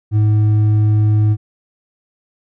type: tone with hard clipping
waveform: sine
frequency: 106.5 Hz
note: G#2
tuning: 44 cents sharp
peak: -11 dBFS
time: 0.11-1.37 s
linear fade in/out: 50 ms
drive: 4 dB
effects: none